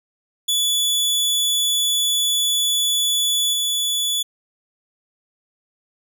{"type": "tone with level steps", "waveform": "sawtooth", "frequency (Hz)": 3440, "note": "A7", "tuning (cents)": -40, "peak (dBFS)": [-14, -16], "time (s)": [0.48, 4.23], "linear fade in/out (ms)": 10, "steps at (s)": 3.53, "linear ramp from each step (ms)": 5, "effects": []}